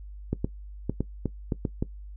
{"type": "clicks", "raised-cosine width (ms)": 3, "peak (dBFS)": -13, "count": 8, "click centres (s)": [0.33, 0.445, 0.896, 1.006, 1.257, 1.522, 1.652, 1.825], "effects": ["noise-tail reverb RT60 0.1 s tail -18 dB re dry", "added 50 Hz sine -39 dBFS peak until 2.16 s"]}